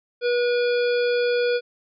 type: harmonic tone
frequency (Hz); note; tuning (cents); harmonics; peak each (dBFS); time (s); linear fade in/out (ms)
484.7; B4; -32; 1 / 3 / 5 / 7 / 9 / 10; -19 / -29 / -33 / -36 / -38 / -39; 0.21-1.61; 50
effects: none